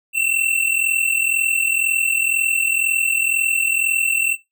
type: tone pair together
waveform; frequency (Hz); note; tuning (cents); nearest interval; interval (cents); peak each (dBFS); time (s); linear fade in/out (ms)
square; 2675 / 2717; E7 / F7; +25 / -48; unison; 27; -20; 0.13-4.37; 50
effects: noise-tail reverb RT60 0.2 s tail -18 dB re dry